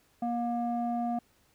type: tone with low-pass filter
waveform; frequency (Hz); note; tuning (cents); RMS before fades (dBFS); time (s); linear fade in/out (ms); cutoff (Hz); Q
square; 237.5; A#3; +33; -31; 0.22-1.19; 5; 720; 3.1
effects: pink hiss -67 dBFS RMS until 1.54 s